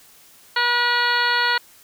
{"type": "harmonic tone", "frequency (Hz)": 482.4, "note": "B4", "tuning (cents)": -41, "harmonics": [1, 2, 3, 4, 5, 6, 7, 8, 9], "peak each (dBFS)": [-33, -23, -21, -24, -32, -29, -32, -31, -25], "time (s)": [0.56, 1.58], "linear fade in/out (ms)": 5, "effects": ["white hiss -50 dBFS RMS until 1.83 s"]}